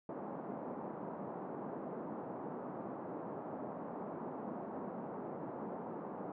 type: band-pass noise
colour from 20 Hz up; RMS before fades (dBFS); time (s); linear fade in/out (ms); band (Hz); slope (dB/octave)
pink; -44; 0.09-6.32; 2; 180 to 1000; 24
effects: none